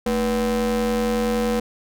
square ring-modulated tone, 133.1 Hz, C3, 30 cents sharp, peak -17 dBFS, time 0.06-1.6 s, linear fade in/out 5 ms, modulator 354 Hz, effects none

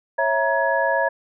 sine tone cluster, 548 / 657 / 944 / 1681 Hz, C#5 / E5 / A#5 / G#6, -20 / -6 / +22 / +20 cents, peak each -23 dBFS, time 0.18-1.09 s, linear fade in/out 10 ms, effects none

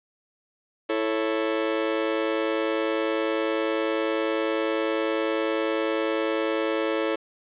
40% pulse chord, A major, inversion second, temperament just, 330 / 440 / 550 Hz, E4 / A4 / C#5, +2 / 0 / -14 cents, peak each -27 dBFS, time 0.89-7.16 s, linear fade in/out 10 ms, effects resampled to 8000 Hz + 8-bit

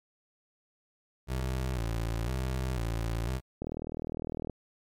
25% pulse tone with vibrato, 60.3 Hz, B1, 41 cents flat, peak -26 dBFS, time 1.27-3.41 s, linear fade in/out 50 ms, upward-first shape square, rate 1 Hz, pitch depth 110 cents each way
click train, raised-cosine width 2 ms, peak -22 dBFS, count 36, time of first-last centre 3.62-4.497 s, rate 39.9 Hz
effects MP3 96 kbps

